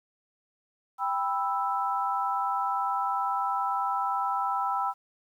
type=chord; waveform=sine; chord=E minor; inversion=first; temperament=just; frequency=791.1 / 988.9 / 1318.5 Hz; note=G5 / B5 / E6; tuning=+16 / +2 / 0 cents; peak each=-30 dBFS; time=0.98-4.94 s; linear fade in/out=50 ms; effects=10-bit